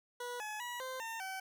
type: tone with pitch steps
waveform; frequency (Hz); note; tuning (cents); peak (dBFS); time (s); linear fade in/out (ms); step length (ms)
20% pulse; 487.8 / 850 / 969 / 518 / 907 / 763; B4 / G#5 / B5 / C5 / A#5 / G5; -21 / +40 / -33 / -17 / -48 / -47; -35; 0.2-1.4; 5; 200
effects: none